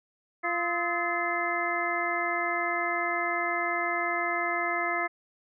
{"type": "harmonic tone with a mistuned harmonic", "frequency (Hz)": 345.7, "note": "F4", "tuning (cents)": -18, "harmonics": [1, 2, 3, 4, 5, 6], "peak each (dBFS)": [-36, -32, -36, -33, -34, -31], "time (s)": [0.43, 5.08], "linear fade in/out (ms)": 20, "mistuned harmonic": 4, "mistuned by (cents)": -130, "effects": []}